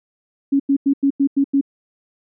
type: tone bursts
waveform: sine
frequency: 277.2 Hz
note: C#4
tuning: in tune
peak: -12 dBFS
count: 7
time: 0.52-1.612 s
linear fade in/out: 10 ms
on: 78 ms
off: 91 ms
effects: none